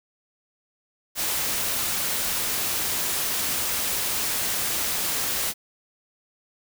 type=noise; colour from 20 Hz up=white; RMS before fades=-26 dBFS; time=1.15-5.54 s; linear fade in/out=50 ms; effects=none